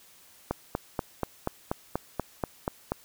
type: click train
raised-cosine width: 1 ms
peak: -13 dBFS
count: 11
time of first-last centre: 0.51-2.92 s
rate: 4.15 Hz
effects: white hiss -56 dBFS RMS until 3.04 s